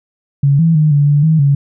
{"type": "tone with pitch steps", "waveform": "sine", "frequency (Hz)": [140.4, 164.5, 153.2, 144.2, 145.5, 158.8, 140.9], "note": ["C#3", "E3", "D#3", "D3", "D3", "D#3", "C#3"], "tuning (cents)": [22, -3, -27, -31, -16, 36, 29], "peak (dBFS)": -7, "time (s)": [0.43, 1.55], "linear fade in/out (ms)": 5, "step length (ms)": 160, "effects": []}